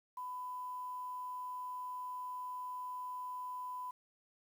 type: tone with quantisation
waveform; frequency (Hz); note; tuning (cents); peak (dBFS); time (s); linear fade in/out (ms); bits
sine; 1000; B5; +21; -40; 0.17-3.91; 5; 10
effects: none